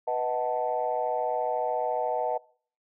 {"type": "chord", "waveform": "sine", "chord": "B dominant seventh", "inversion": "none", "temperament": "equal with one note detuned", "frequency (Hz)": [493.9, 625.9, 740, 880], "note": ["B4", "D#5", "F#5", "A5"], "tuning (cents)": [0, 10, 0, 0], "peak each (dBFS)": [-31, -30, -30, -31], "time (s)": [0.07, 2.38], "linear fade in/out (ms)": 10, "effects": ["noise-tail reverb RT60 0.5 s tail -24 dB re dry", "tanh soft clip ceiling -15 dBFS"]}